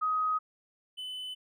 sine / triangle tone pair in turn, 1258 / 3016 Hz, D#6 / F#7, +19 / +32 cents, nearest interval octave + minor third, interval 1513 cents, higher second, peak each -26 / -35 dBFS, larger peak first, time 0.01-0.39 / 0.97-1.35 s, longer neither, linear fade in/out 20 ms, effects none

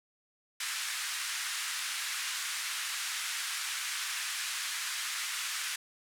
pink band-pass noise, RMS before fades -36 dBFS, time 0.6-5.76 s, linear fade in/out 5 ms, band 1400 to 11000 Hz, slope 24 dB/octave, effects none

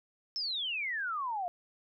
sine exponential sweep, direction down, 5390 to 683 Hz, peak -32 dBFS, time 0.36-1.48 s, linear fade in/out 0 ms, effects none

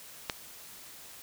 click, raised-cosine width 0.2 ms, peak -12 dBFS, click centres 0.298 s, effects white hiss -49 dBFS RMS until 1.22 s

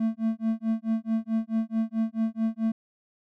triangle tone with tremolo, 223.6 Hz, A3, 28 cents sharp, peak -19 dBFS, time 0-2.72 s, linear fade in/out 5 ms, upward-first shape sine, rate 4.6 Hz, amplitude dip 100%, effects none

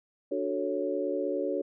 sine chord, D major seventh, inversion none, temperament equal, 293.7 / 370 / 440 / 554.4 Hz, D4 / F#4 / A4 / C#5, 0 / 0 / 0 / 0 cents, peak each -34 / -33 / -34 / -32 dBFS, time 0.31-1.62 s, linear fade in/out 10 ms, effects none

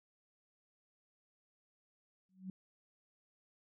sine tone with exponential growth, 187.9 Hz, F#3, 27 cents sharp, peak -38 dBFS, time 2.29-2.5 s, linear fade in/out 2 ms, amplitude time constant 45 ms, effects none

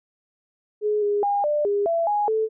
sine tone with pitch steps, 421.2 / 411 / 810 / 594 / 406.5 / 670 / 829 / 438.9 Hz, G#4 / G#4 / G#5 / D5 / G#4 / E5 / G#5 / A4, +24 / -18 / -43 / +20 / -37 / +28 / -3 / -4 cents, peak -19 dBFS, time 0.81-2.49 s, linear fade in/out 50 ms, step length 210 ms, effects none

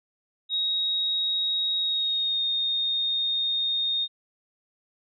sine tone with pitch glide, 3783 to 3688 Hz, A#7 to A#7, +25 to -19 cents, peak -23 dBFS, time 0.49-4.08 s, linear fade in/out 50 ms, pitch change -44 cents, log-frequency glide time 1.77-2.42 s, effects none

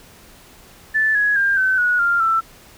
sine tone with pitch steps, 1752 / 1673.8 / 1599.2 / 1527.8 / 1459.7 / 1394.6 / 1332.4 Hz, A6 / G#6 / G6 / G6 / F#6 / F6 / E6, -8 / +13 / +34 / -45 / -24 / -3 / +18 cents, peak -14 dBFS, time 0.94-2.41 s, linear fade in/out 20 ms, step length 210 ms, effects pink hiss -46 dBFS RMS until 2.77 s

